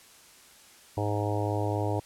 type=harmonic tone; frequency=103.83 Hz; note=G#2; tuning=in tune; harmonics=1 / 3 / 4 / 5 / 6 / 7 / 8 / 9; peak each=-29 / -34 / -35 / -36 / -37 / -37 / -38 / -39 dBFS; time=0.97-2 s; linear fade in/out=5 ms; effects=white hiss -54 dBFS RMS until 2.05 s + low-pass 11000 Hz 12 dB/octave